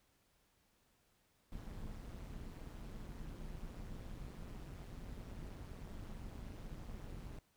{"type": "noise with amplitude modulation", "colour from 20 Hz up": "brown", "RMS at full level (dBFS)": -45, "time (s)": [1.52, 7.39], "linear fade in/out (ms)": 2, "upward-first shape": "sine", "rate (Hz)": 184, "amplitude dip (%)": 70, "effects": ["pink hiss -75 dBFS RMS until 7.56 s"]}